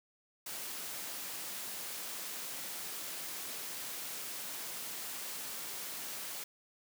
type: high-pass noise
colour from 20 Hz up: white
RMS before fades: -42 dBFS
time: 0.46-6.44 s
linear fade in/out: 5 ms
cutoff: 160 Hz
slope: 12 dB/octave
effects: none